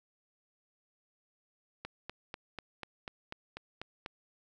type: click train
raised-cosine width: 0.3 ms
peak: -24 dBFS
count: 10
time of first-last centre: 1.85-4.061 s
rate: 4.07 Hz
effects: none